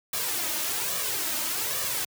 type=noise with flanger; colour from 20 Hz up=white; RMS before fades=-29 dBFS; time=0.13-2.05 s; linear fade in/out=5 ms; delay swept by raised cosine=1.7 to 3.3 ms; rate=1.2 Hz; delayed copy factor=+0.65; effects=high-pass 100 Hz 12 dB/octave